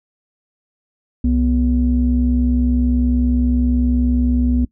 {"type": "tone pair together", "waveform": "sine", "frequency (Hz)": [65.09, 245.3], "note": ["C2", "B3"], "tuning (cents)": [-8, -12], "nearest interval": "octave + major seventh", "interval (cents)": 2296, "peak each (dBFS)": -15, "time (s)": [1.24, 4.65], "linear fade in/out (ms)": 5, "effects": ["noise-tail reverb RT60 0.1 s tail -20 dB re dry", "tanh soft clip ceiling -6 dBFS"]}